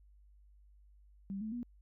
sine tone with pitch steps, 196 / 217.5 / 241.3 Hz, G3 / A3 / B3, 0 / -20 / -40 cents, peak -37 dBFS, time 1.3-1.63 s, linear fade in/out 0 ms, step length 110 ms, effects added 50 Hz sine -59 dBFS peak until 1.81 s

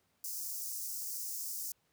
white high-pass noise, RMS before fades -40 dBFS, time 0.24-1.72 s, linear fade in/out 2 ms, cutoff 5100 Hz, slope 48 dB/octave, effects pink hiss -75 dBFS RMS until 1.92 s + high-pass 80 Hz 12 dB/octave

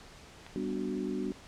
click, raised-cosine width 0.3 ms, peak -31 dBFS, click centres 0.465 s
sine chord, G major seventh, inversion none, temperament equal, 196 / 246.9 / 293.7 / 370 Hz, G3 / B3 / D4 / F#4, 0 / 0 / 0 / 0 cents, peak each -37 dBFS, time 0.56-1.32 s, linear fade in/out 0 ms
effects pink hiss -52 dBFS RMS until 1.47 s + low-pass 7000 Hz 12 dB/octave

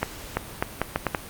accelerating click train, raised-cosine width 0.5 ms, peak -7 dBFS, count 7, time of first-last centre 0.03-1.148 s, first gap 340 ms, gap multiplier 0.75, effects pink hiss -40 dBFS RMS until 1.29 s + Opus 48 kbps

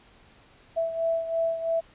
sine beating tone pair, 659.3 / 662.3 Hz, E5 / E5, 0 / +8 cents, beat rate 3 Hz, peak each -25 / -31 dBFS, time 0.76-1.81 s, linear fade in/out 20 ms, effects pink hiss -56 dBFS RMS until 1.94 s + resampled to 8000 Hz

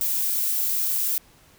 violet noise, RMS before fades -24 dBFS, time 0.01-1.18 s, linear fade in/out 0 ms, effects pink hiss -55 dBFS RMS until 1.58 s

